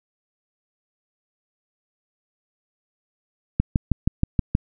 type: click train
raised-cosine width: 5 ms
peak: -5 dBFS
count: 7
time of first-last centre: 3.6-4.551 s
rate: 6.31 Hz
effects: none